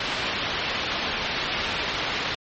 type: low-pass noise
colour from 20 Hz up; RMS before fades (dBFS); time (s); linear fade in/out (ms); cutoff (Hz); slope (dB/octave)
white; -28; 0-2.35; 5; 3900; 24
effects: MP3 32 kbps